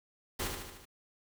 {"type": "noise with echo", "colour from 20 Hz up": "pink", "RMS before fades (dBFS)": -35, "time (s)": [0.39, 0.48], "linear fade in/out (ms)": 10, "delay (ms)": 75, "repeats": 5, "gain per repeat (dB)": -4, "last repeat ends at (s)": 0.855, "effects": []}